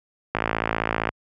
click train, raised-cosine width 0.5 ms, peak -6 dBFS, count 42, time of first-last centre 0.35-1.09 s, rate 55.4 Hz, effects high-pass 60 Hz 12 dB/octave

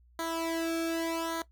sawtooth tone with flanger, 329.6 Hz, E4, in tune, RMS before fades -32 dBFS, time 0.19-1.42 s, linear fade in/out 2 ms, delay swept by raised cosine 0.38 to 1.03 ms, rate 0.84 Hz, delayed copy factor -0.85, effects noise-tail reverb RT60 0.1 s tail -17 dB re dry + added 60 Hz sine -58 dBFS peak until 1.51 s

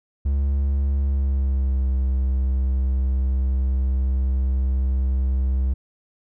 triangle tone with pitch glide, 69.2 to 65.32 Hz, C#2 to C2, -2 to -2 cents, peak -16 dBFS, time 0.25-5.74 s, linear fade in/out 10 ms, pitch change -100 cents, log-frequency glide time 1-1.87 s, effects none

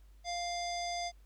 square tone with low-pass filter, 698.5 Hz, F5, in tune, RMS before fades -37 dBFS, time 0.24-1.12 s, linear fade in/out 50 ms, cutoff 5600 Hz, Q 4.4, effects added 50 Hz sine -55 dBFS peak until 1.25 s + pink hiss -72 dBFS RMS until 1.25 s

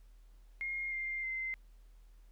sine tone with pitch steps, 2137 / 2105 / 2074 Hz, C7 / C7 / C7, +36 / +10 / -16 cents, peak -35 dBFS, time 0.61-1.54 s, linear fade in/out 0 ms, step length 310 ms, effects added 40 Hz sine -55 dBFS peak until 2.31 s + pink hiss -74 dBFS RMS until 2.31 s

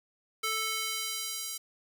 square tone with high-pass filter sweep, 440 Hz, A4, in tune, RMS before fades -34 dBFS, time 0.43-1.58 s, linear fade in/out 10 ms, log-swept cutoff 1400 to 5900 Hz, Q 0.76, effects none

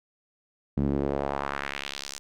sawtooth tone with band-pass filter sweep, 69.9 Hz, C#2, 15 cents sharp, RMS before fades -30 dBFS, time 0.77-2.19 s, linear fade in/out 0 ms, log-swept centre 200 to 6900 Hz, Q 1.6, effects none

